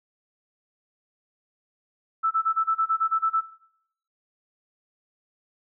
sine tone bursts, 1318.5 Hz, E6, in tune, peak -19 dBFS, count 11, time 2.23-3.412 s, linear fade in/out 20 ms, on 82 ms, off 28 ms, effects noise-tail reverb RT60 0.7 s tail -17 dB re dry

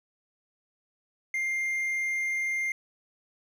triangle tone, 2107 Hz, C7, 12 cents sharp, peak -25 dBFS, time 1.34-2.72 s, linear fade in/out 2 ms, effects none

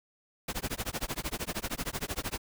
pink noise with tremolo, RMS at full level -32 dBFS, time 0.48-2.38 s, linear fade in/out 5 ms, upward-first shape sine, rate 13 Hz, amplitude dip 100%, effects none

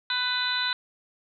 harmonic tone with a mistuned harmonic, 498.4 Hz, B4, 16 cents sharp, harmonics 2 / 3 / 4 / 5 / 6 / 7 / 8, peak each -34 / -29 / -38 / -38 / -40 / -33 / -28 dBFS, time 0.1-0.73 s, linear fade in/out 2 ms, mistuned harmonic 7, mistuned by +42 cents, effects none

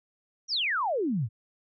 sine exponential sweep, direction down, 5960 to 97.3 Hz, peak -25 dBFS, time 0.48-1.29 s, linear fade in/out 50 ms, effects none

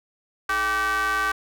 square ring-modulated tone, 185 Hz, F#3, in tune, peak -19 dBFS, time 0.49-1.32 s, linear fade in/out 5 ms, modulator 1350 Hz, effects none

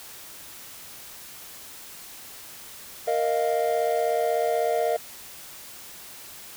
triangle chord, Bb suspended fourth, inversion none, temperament equal, 466.2 / 622.3 / 698.5 Hz, Bb4 / Eb5 / F5, 0 / 0 / 0 cents, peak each -24 dBFS, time 3.07-4.97 s, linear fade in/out 10 ms, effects white hiss -43 dBFS RMS until 6.56 s

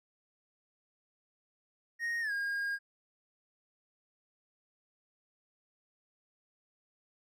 triangle tone with pitch glide, 1864.7 to 1623.3 Hz, A#6 to G#6, 0 to -40 cents, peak -30 dBFS, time 1.99-2.79 s, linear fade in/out 50 ms, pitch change -240 cents, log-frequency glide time 2.21-2.32 s, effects none

